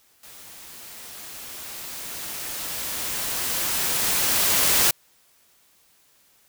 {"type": "noise with level ramp", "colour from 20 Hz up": "white", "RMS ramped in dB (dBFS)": [-45, -18], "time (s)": [0.23, 4.91], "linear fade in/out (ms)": 5, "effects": ["white hiss -60 dBFS RMS until 6.48 s"]}